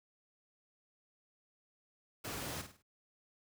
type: noise with echo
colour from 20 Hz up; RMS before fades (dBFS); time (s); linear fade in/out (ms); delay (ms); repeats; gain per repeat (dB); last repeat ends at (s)
pink; -42; 2.24-2.62; 10; 51; 4; -8; 2.824
effects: high-pass 60 Hz 12 dB/octave